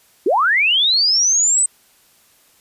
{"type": "linear sweep", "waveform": "sine", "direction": "up", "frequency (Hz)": [307.1, 8210], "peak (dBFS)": -12, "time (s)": [0.26, 1.66], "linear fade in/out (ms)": 5, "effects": ["white hiss -54 dBFS RMS until 2.6 s", "resampled to 32000 Hz"]}